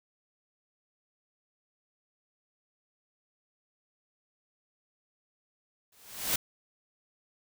white noise with exponential growth, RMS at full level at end -25 dBFS, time 5.92-6.36 s, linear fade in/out 5 ms, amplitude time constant 95 ms, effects none

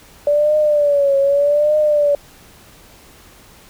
sine tone with vibrato, 579 Hz, D5, 25 cents flat, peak -11 dBFS, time 0.27-2.15 s, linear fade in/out 2 ms, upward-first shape triangle, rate 0.83 Hz, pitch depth 94 cents each way, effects pink hiss -45 dBFS RMS until 3.69 s

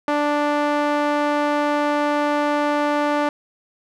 sawtooth tone with band-pass filter, 293.7 Hz, D4, in tune, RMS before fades -20 dBFS, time 0.08-3.29 s, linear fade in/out 2 ms, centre 880 Hz, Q 0.9, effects none

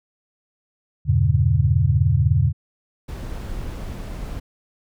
sine chord, E diminished seventh, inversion none, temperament just, 82.41 / 98.89 / 118.67 / 142.4 Hz, E2 / G2 / Bb2 / Db3, 0 / +16 / +31 / +47 cents, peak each -20 dBFS, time 1.05-2.53 s, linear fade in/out 50 ms
brown noise, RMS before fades -30 dBFS, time 3.08-4.4 s, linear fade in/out 10 ms
effects none

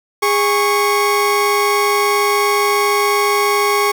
30% pulse tone pair together, 410 / 1105.7 Hz, G#4 / C#6, -22 / -5 cents, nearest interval octave + perfect fourth, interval 1717 cents, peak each -13 dBFS, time 0.22-3.92 s, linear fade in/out 10 ms, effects none

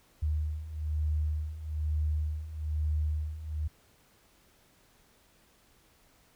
sine beating tone pair, 75.7 / 76.8 Hz, D#2 / D#2, -47 / -22 cents, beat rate 1.1 Hz, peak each -34 / -30 dBFS, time 0.22-3.68 s, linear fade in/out 10 ms, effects pink hiss -64 dBFS RMS until 6.35 s

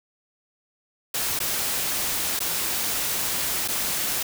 white noise with dropouts, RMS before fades -26 dBFS, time 1.14-4.23 s, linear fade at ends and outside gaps 5 ms, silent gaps 1.391-1.401 / 2.392-2.403 / 3.678-3.684 s, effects none

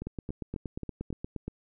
two click trains, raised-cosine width 3 ms, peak -22 / -23 dBFS, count 13 / 5, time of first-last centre 0.07-1.48 / 0.02-1.104 s, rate 8.51 / 3.69 Hz, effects none

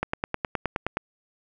click train, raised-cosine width 0.5 ms, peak -10 dBFS, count 10, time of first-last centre 0.03-0.97 s, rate 9.57 Hz, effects none

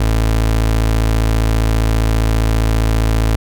30% pulse tone, 55 Hz, A1, in tune, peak -9 dBFS, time 0-3.36 s, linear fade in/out 5 ms, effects none

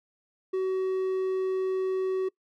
triangle tone, 376.9 Hz, F#4, 32 cents sharp, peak -23 dBFS, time 0.53-2.29 s, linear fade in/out 10 ms, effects noise-tail reverb RT60 0.1 s tail -23 dB re dry

